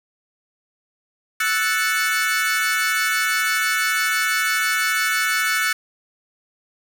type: chord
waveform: 40% pulse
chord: F# minor seventh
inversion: third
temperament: equal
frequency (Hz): 1318.5 / 1480 / 1760 / 2217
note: E6 / F#6 / A6 / C#7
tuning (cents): 0 / 0 / 0 / 0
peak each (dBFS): -25 / -22 / -24 / -23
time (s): 1.4-5.73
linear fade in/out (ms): 5
effects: none